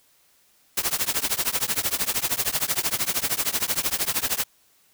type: noise with tremolo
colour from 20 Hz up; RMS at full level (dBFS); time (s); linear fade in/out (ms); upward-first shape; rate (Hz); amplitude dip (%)
white; -21; 0.77-4.44; 5; triangle; 13; 100
effects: white hiss -61 dBFS RMS until 4.93 s